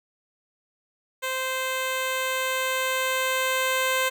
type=tone with level ramp; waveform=10% pulse; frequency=520 Hz; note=C5; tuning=11 cents flat; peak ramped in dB=-18 to -13 dBFS; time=1.22-4.1 s; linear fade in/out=20 ms; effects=none